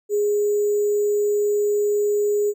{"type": "tone with sample-and-hold", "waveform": "sine", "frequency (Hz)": 414, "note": "G#4", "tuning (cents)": -5, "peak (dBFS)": -17, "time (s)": [0.09, 2.54], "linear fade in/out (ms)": 50, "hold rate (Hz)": 7350, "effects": []}